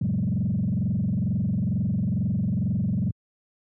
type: tone with frequency modulation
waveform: sine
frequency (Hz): 152.2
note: D#3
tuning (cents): -38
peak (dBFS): -20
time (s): 0.01-3.11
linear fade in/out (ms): 5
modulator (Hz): 22.2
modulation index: 2.8
effects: tanh soft clip ceiling -17 dBFS + high-pass 80 Hz 12 dB/octave